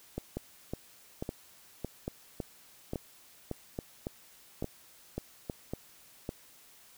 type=two click trains; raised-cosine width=2 ms; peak=-21 / -21 dBFS; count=7 / 12; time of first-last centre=0.37-5.498 / 0.18-6.291 s; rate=1.17 / 1.8 Hz; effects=white hiss -58 dBFS RMS until 6.97 s